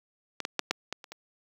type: clicks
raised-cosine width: 0.2 ms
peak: -15 / -12 / -8 / -8 / -15 / -28 / -24 dBFS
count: 7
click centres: 0.403 / 0.451 / 0.593 / 0.71 / 0.926 / 1.042 / 1.12 s
effects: high-pass 200 Hz 12 dB/octave + 8-bit